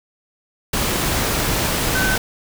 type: tone in noise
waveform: sine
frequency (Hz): 1524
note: G6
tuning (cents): -49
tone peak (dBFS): -19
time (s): 1.95-2.16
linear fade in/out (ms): 5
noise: pink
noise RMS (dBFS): -20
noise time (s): 0.73-2.18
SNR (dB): -2
effects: none